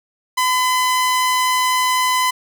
sawtooth tone, 1012 Hz, B5, 42 cents sharp, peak -11 dBFS, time 0.37-2.31 s, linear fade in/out 10 ms, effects none

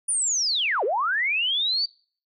sine linear two-way sweep, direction down then up, 9660 to 370 to 4658 Hz, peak -21 dBFS, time 0.08-1.86 s, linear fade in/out 10 ms, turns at 0.84 s, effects noise-tail reverb RT60 0.5 s tail -26 dB re dry

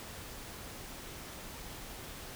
silence, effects pink hiss -46 dBFS RMS until 2.35 s

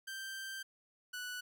sawtooth tone pair in turn, 1568 / 1480 Hz, G6 / F#6, 0 / 0 cents, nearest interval minor second, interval 100 cents, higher first, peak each -38 / -37 dBFS, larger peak second, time 0.07-0.63 / 1.13-1.41 s, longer first, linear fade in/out 10 ms, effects none

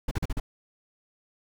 brown noise bursts, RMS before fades -27 dBFS, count 5, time 0.08-0.4 s, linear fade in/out 5 ms, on 32 ms, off 40 ms, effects none

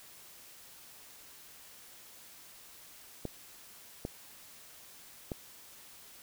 clicks, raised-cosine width 2 ms, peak -22 dBFS, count 3, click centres 3.253 / 4.051 / 5.318 s, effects white hiss -54 dBFS RMS until 6.22 s

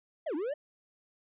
triangle linear two-way sweep, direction down then up, 700 to 278.1 to 618 Hz, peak -29 dBFS, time 0.26-0.54 s, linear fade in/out 10 ms, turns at 0.35 s, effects resampled to 8000 Hz

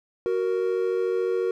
triangle tone pair together, 372.2 / 466.2 Hz, F#4 / A#4, +10 / 0 cents, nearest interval major third, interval 390 cents, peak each -23 dBFS, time 0.26-1.51 s, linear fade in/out 0 ms, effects none

